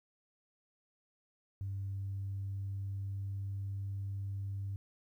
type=tone with pitch glide; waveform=sine; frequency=98 to 98.68 Hz; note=G2 to G2; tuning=0 to +12 cents; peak=-35 dBFS; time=1.61-4.76 s; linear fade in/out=0 ms; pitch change=+12 cents; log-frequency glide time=1.9-3.8 s; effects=tanh soft clip ceiling -32 dBFS + 12-bit